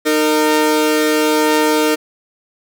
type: tone pair together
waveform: sawtooth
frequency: 307 / 460 Hz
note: D#4 / A#4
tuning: -23 / -23 cents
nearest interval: perfect fifth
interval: 700 cents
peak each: -11 dBFS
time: 0.05-1.96 s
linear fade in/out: 20 ms
effects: none